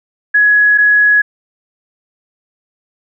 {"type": "tone pair in turn", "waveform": "sine", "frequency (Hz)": [1679, 1679], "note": ["G#6", "G#6"], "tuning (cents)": [18, 18], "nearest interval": "unison", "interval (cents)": 0, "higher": "neither", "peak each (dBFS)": -6, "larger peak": "neither", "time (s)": [[0.34, 0.78], [0.78, 1.22]], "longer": "neither", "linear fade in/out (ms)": 10, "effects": []}